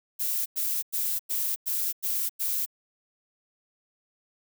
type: noise bursts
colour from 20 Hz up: violet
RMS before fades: -28 dBFS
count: 7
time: 0.19-2.662 s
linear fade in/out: 20 ms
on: 270 ms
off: 97 ms
effects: none